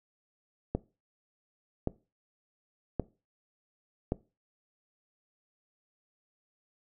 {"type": "click train", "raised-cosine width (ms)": 2, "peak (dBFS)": -15, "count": 4, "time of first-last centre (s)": [0.75, 4.121], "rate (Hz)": 0.89, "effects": ["noise-tail reverb RT60 0.3 s tail -20 dB re dry"]}